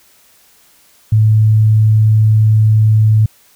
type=tone; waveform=sine; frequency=108.6 Hz; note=A2; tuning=22 cents flat; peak=-6 dBFS; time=1.12-3.26 s; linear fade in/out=5 ms; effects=white hiss -49 dBFS RMS until 3.55 s